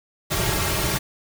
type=noise with comb filter; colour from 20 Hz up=pink; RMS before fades=-23 dBFS; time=0.3-0.99 s; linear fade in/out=20 ms; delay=4 ms; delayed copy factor=-0.9; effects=none